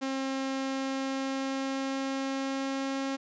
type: tone with pitch glide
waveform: sawtooth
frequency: 267.8 to 270.9 Hz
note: C4 to C#4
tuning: +40 to -40 cents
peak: -26 dBFS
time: 0.01-3.17 s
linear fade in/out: 20 ms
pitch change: +20 cents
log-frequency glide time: 0.51-3.05 s
effects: resampled to 16000 Hz